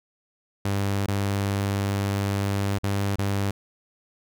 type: tone with dropouts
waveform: sawtooth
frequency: 99.6 Hz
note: G2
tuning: 28 cents sharp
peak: -19 dBFS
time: 0.65-3.51 s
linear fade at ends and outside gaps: 5 ms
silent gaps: 1.062-1.082 / 2.785-2.834 / 3.158-3.185 s
effects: none